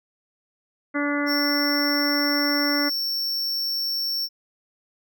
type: harmonic tone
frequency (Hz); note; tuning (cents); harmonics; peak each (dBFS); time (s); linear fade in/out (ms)
289; D4; -28; 1 / 2 / 3 / 4 / 5 / 6 / 7; -24 / -30 / -38 / -32 / -30 / -34 / -30; 0.94-2.9; 20
type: tone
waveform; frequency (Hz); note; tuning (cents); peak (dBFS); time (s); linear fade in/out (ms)
square; 5450; F8; -43; -24; 1.26-4.29; 50
effects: none